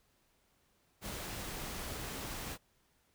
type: noise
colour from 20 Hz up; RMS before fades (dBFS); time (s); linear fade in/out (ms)
pink; -42; 1.01-2.58; 50
effects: pink hiss -73 dBFS RMS until 3.14 s